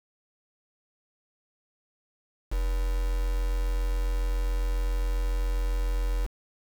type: tone with quantisation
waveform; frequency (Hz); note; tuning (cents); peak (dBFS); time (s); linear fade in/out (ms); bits
sine; 43.65; F1; 0; -24; 2.51-6.27; 20; 6
effects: none